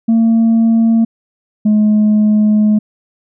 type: tone pair in turn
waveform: sine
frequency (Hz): 227 / 212.2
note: A#3 / G#3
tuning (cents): -46 / +38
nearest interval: minor second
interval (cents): 116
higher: first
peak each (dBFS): -5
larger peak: neither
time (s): 0.08-1.05 / 1.65-2.79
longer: second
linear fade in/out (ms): 10
effects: tanh soft clip ceiling -6 dBFS